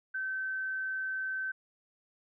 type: tone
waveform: sine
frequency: 1539 Hz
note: G6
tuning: 32 cents flat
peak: -32 dBFS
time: 0.14-1.52 s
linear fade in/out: 10 ms
effects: none